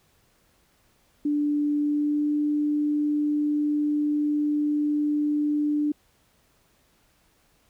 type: tone with pitch glide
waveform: sine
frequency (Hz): 293.7 to 296.4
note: D4 to D4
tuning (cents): 0 to +16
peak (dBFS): -21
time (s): 1.25-5.92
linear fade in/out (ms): 5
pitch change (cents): +16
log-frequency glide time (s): 1.8-2.33
effects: pink hiss -64 dBFS RMS until 7.69 s